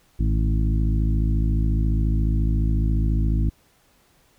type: harmonic tone with a mistuned harmonic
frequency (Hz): 54.3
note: A1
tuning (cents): -22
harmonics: 1 / 2 / 3 / 4 / 5 / 6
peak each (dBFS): -19 / -25 / -29 / -31 / -33 / -35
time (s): 0.19-3.5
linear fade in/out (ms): 10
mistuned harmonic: 3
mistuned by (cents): -52
effects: pink hiss -60 dBFS RMS until 4.38 s